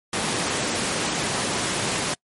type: high-pass noise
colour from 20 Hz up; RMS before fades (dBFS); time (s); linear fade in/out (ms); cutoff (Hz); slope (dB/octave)
pink; -25; 0.13-2.14; 2; 150; 12
effects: noise-tail reverb RT60 0.1 s tail -26 dB re dry + MP3 48 kbps